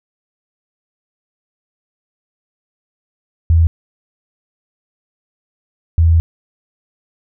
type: tone bursts at uneven times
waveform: sine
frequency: 82.41 Hz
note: E2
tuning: in tune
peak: -7 dBFS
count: 2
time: 3.5-3.67 / 5.98-6.2 s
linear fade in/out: 0 ms
effects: none